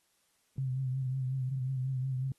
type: tone with vibrato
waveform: sine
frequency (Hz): 130.81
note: C3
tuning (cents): 0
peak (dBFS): -30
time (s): 0.58-2.32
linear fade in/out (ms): 2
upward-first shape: triangle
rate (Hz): 5.5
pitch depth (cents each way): 57
effects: white hiss -73 dBFS RMS until 2.38 s + AAC 32 kbps